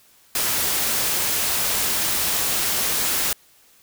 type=noise; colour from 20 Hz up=white; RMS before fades=-22 dBFS; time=0.35-3.33 s; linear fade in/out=2 ms; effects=white hiss -55 dBFS RMS until 3.82 s